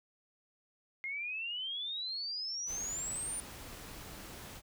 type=exponential sweep; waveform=sine; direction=up; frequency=2115 to 9430 Hz; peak=-36 dBFS; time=1.04-3.4 s; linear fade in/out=0 ms
type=noise; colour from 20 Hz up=pink; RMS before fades=-48 dBFS; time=2.66-4.62 s; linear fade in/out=50 ms
effects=none